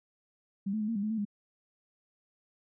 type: tone with pitch steps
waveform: sine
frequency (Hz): 196.8 / 217 / 211.5 / 229 / 200.3 / 213.9 / 222.7 / 205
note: G3 / A3 / G#3 / A#3 / G3 / A3 / A3 / G#3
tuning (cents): +7 / -24 / +32 / -31 / +38 / -49 / +21 / -22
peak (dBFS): -29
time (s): 0.66-1.252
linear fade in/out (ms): 10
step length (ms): 74
effects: none